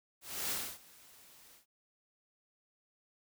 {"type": "noise with ADSR envelope", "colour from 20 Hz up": "white", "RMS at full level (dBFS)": -35, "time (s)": [0.21, 1.66], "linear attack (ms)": 290, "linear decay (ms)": 280, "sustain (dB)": -24, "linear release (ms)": 120, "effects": []}